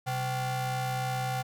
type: ring-modulated tone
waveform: 45% pulse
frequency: 319.7 Hz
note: D#4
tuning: 47 cents sharp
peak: -26 dBFS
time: 0.06-1.43 s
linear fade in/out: 20 ms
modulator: 448 Hz
effects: none